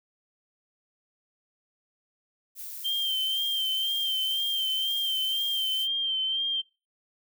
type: noise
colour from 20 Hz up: violet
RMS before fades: -39 dBFS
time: 2.55-5.88 s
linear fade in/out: 50 ms
type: tone with vibrato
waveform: sine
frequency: 3141 Hz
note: G7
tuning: 3 cents sharp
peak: -25 dBFS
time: 2.84-6.62 s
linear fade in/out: 20 ms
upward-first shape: sine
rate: 2 Hz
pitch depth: 38 cents each way
effects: noise-tail reverb RT60 0.3 s tail -25 dB re dry